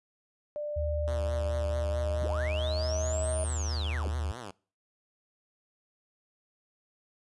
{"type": "tone with pitch glide", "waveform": "sine", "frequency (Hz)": [593, 631.9], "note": ["D5", "D#5"], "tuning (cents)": [17, 27], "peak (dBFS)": -32, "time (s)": [0.56, 3.44], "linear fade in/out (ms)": 0, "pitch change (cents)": 110, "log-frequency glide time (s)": [1.67, 3.01]}
{"type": "tone", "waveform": "sine", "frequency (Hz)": 76.7, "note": "D#2", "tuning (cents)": -24, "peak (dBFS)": -29, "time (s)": [0.76, 4.32], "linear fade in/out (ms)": 10}
{"type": "tone with vibrato", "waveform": "5% pulse", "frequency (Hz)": 110, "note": "A2", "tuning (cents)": 0, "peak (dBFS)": -29, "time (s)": [1.07, 4.51], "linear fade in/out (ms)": 5, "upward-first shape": "triangle", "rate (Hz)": 4.6, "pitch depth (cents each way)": 290}
{"type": "linear two-way sweep", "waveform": "sine", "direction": "up then down", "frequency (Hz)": [51.3, 9380, 51.3], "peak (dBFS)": -37, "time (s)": [2.21, 4.09], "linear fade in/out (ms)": 10, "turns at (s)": 3.41}
{"effects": ["noise-tail reverb RT60 0.4 s tail -24 dB re dry", "resampled to 24000 Hz"]}